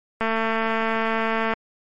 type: click train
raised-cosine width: 0.5 ms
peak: -9 dBFS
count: 298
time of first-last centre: 0.21-1.536 s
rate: 224 Hz
effects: MP3 48 kbps